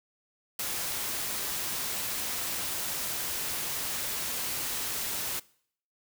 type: noise with ADSR envelope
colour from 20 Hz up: white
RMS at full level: -31 dBFS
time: 0.59-5.4 s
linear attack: 5 ms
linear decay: 17 ms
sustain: -2 dB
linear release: 12 ms
effects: noise-tail reverb RT60 0.6 s tail -22 dB re dry